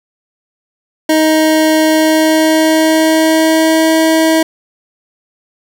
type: tone with pitch glide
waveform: 25% pulse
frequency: 313.9 to 320.9 Hz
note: D#4 to E4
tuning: +15 to -46 cents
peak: -4 dBFS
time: 1.09-4.43 s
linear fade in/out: 5 ms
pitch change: +39 cents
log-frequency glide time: 1.84-3.93 s
effects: none